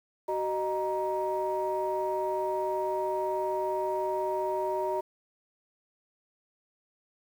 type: tone cluster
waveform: sine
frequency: 377.4 / 616 / 939 Hz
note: F#4 / D#5 / A#5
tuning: +34 / -17 / +12 cents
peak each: -31 dBFS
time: 0.28-5.01 s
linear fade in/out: 10 ms
effects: tanh soft clip ceiling -20 dBFS + 9-bit